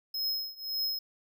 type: tone with tremolo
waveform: square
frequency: 5140 Hz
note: E8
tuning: 45 cents flat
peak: -28 dBFS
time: 0.14-0.99 s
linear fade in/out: 5 ms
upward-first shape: triangle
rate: 1.8 Hz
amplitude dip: 95%
effects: none